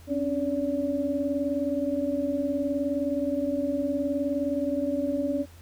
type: tone cluster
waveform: sine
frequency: 268.3 / 287.6 / 573 Hz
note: C4 / D4 / D5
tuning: +44 / -36 / -43 cents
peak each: -29 dBFS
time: 0.07-5.46 s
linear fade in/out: 50 ms
effects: added 84 Hz sine -47 dBFS peak until 5.61 s + pink hiss -55 dBFS RMS until 5.61 s